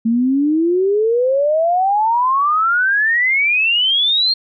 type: exponential sweep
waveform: sine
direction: up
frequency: 222.4 to 4267 Hz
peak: -12 dBFS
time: 0.05-4.34 s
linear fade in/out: 10 ms
effects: none